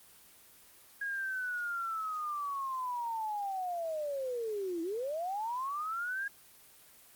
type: linear two-way sweep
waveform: sine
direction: down then up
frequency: 1647 to 322.7 to 1647 Hz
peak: -33 dBFS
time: 1.01-6.28 s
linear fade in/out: 5 ms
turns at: 4.82 s
effects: white hiss -58 dBFS RMS until 7.15 s + Opus 24 kbps

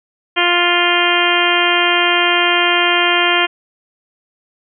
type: harmonic tone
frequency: 350 Hz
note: F4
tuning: 4 cents sharp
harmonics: 1 / 2 / 3 / 4 / 5 / 6 / 7 / 8 / 9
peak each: -20 / -20 / -20 / -20 / -20 / -20 / -20 / -20 / -20 dBFS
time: 0.36-3.47 s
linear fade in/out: 20 ms
effects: none

